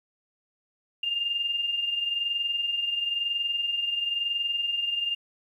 sine tone pair together, 2788 / 2809 Hz, F7 / F7, -4 / +9 cents, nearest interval unison, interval 13 cents, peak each -34 / -26 dBFS, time 1.03-5.15 s, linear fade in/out 5 ms, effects 10-bit

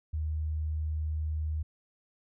sine tone, 77.5 Hz, D#2, 6 cents flat, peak -29 dBFS, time 0.13-1.63 s, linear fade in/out 10 ms, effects none

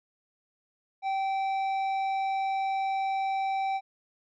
sine tone with tanh clipping, 775 Hz, G5, 20 cents flat, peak -28 dBFS, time 1.02-3.81 s, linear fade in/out 50 ms, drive 9 dB, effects none

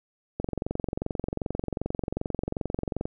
click train, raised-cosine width 2 ms, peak -15 dBFS, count 61, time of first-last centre 0.4-3.055 s, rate 22.6 Hz, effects none

